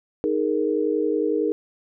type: chord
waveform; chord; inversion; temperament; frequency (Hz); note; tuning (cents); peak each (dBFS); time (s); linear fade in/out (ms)
sine; D# suspended fourth; none; equal; 311.1 / 415.3 / 466.2; D#4 / G#4 / A#4; 0 / 0 / 0; -24; 0.24-1.52; 0
effects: none